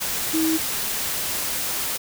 sine tone in noise, 320 Hz, D#4, 49 cents sharp, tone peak -19 dBFS, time 0.33-0.58 s, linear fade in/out 20 ms, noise white, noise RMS -26 dBFS, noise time 0-1.98 s, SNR +4 dB, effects none

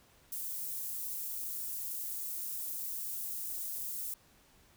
white high-pass noise, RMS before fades -39 dBFS, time 0.32-4.14 s, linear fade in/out 2 ms, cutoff 11000 Hz, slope 12 dB/octave, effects pink hiss -64 dBFS RMS until 4.76 s

